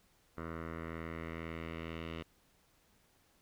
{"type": "tone with low-pass filter sweep", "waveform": "10% pulse", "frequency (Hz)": 82.1, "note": "E2", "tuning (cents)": -6, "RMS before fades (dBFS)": -43, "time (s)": [0.37, 2.23], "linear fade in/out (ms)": 10, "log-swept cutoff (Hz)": [1500, 2900], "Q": 2.5, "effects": ["pink hiss -70 dBFS RMS until 3.41 s"]}